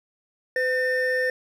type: tone pair together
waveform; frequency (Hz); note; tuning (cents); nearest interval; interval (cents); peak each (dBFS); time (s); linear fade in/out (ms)
triangle; 507.4 / 1808; B4 / A6; +47 / +47; octave + minor seventh; 2200; -22 / -22; 0.56-1.3; 2
effects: none